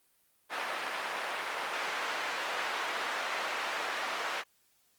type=band-pass noise; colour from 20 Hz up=white; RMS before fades=-35 dBFS; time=0.49-4.44 s; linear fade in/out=50 ms; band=600 to 1900 Hz; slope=12 dB/octave; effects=white hiss -70 dBFS RMS until 4.98 s + Opus 32 kbps